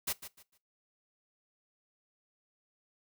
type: noise with echo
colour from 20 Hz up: white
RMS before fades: -33 dBFS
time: 0.07-0.13 s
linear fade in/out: 10 ms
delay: 150 ms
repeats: 3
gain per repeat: -12 dB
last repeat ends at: 0.58 s
effects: noise-tail reverb RT60 0.2 s tail -19 dB re dry